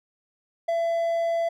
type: tone with ADSR envelope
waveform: triangle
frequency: 671 Hz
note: E5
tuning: 31 cents sharp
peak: -18 dBFS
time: 0.68-1.49 s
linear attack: 10 ms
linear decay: 10 ms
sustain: -2 dB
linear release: 8 ms
effects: none